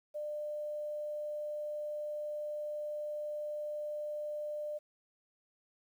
sine tone with quantisation, 598 Hz, D5, 31 cents sharp, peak -36 dBFS, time 0.14-4.79 s, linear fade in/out 20 ms, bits 11, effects none

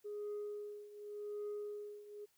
sine tone with tremolo, 415.3 Hz, G#4, in tune, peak -37 dBFS, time 0.04-2.26 s, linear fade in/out 20 ms, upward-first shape triangle, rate 0.87 Hz, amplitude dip 85%, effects tanh soft clip ceiling -38 dBFS + white hiss -75 dBFS RMS until 2.37 s

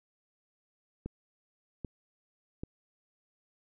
click train, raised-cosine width 3 ms, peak -24 dBFS, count 3, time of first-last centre 1.06-2.635 s, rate 1.27 Hz, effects none

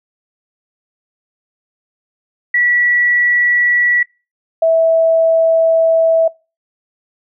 sine tone pair in turn, 1944 / 653.6 Hz, B6 / E5, -28 / -15 cents, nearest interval octave + perfect fifth, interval 1887 cents, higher first, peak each -10 / -8 dBFS, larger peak second, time 2.54-4.03 / 4.62-6.28 s, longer second, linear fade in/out 5 ms, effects noise-tail reverb RT60 0.3 s tail -24 dB re dry

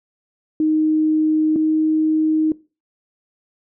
sine tone pair in turn, 311.1 / 312.9 Hz, D#4 / D#4, 0 / +10 cents, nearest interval unison, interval 10 cents, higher second, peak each -14 / -14 dBFS, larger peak neither, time 0.6-1.56 / 1.56-2.52 s, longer neither, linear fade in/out 2 ms, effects noise-tail reverb RT60 0.3 s tail -20 dB re dry

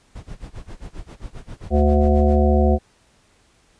brown noise with tremolo, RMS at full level -32 dBFS, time 0.15-2.38 s, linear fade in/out 5 ms, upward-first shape sine, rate 7.5 Hz, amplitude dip 100%
harmonic tone, 73.42 Hz, D2, in tune, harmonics 1 / 3 / 5 / 7 / 9 / 10, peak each -15 / -20 / -22 / -23 / -25 / -25 dBFS, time 1.7-2.79 s, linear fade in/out 50 ms
effects pink hiss -58 dBFS RMS until 3.79 s + resampled to 22050 Hz

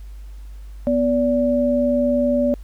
sine tone pair together, 246.9 / 577.8 Hz, B3 / D5, 0 / -28 cents, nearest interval octave + minor third, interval 1472 cents, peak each -18 dBFS, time 0.87-2.54 s, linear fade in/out 0 ms, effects added 50 Hz sine -33 dBFS peak until 2.63 s + pink hiss -56 dBFS RMS until 2.63 s

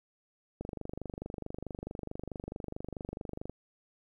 click train, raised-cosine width 2 ms, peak -25 dBFS, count 72, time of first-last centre 0.61-3.496 s, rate 24.6 Hz, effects 11-bit

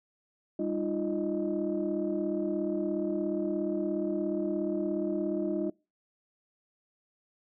sine tone cluster, 200.1 / 308.1 / 345.1 / 618 Hz, G3 / D#4 / F4 / D#5, +36 / -17 / -21 / -12 cents, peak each -35 / -32 / -31 / -36 dBFS, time 0.59-5.7 s, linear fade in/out 5 ms, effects noise-tail reverb RT60 0.3 s tail -26 dB re dry + tanh soft clip ceiling -20 dBFS

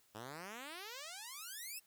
5% pulse exponential sweep, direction up, 101.9 to 2738 Hz, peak -35 dBFS, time 0.14-1.8 s, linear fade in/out 20 ms, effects white hiss -71 dBFS RMS until 1.86 s

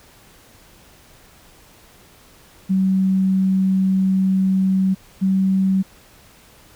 sine tone pair in turn, 190 / 190.97 Hz, F#3 / G3, +46 / -45 cents, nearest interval unison, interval 9 cents, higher second, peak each -14 dBFS, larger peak neither, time 2.69-4.95 / 5.21-5.83 s, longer first, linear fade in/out 20 ms, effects pink hiss -49 dBFS RMS until 6.75 s

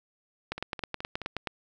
two click trains, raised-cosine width 0.3 ms, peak -15 / -21 dBFS, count 10 / 4, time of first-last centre 0.52-1.472 / 0.58-1.217 s, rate 9.45 / 4.71 Hz, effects none

